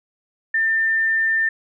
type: tone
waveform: sine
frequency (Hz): 1795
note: A6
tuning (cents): +34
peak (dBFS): -16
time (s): 0.54-1.49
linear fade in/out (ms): 5
effects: none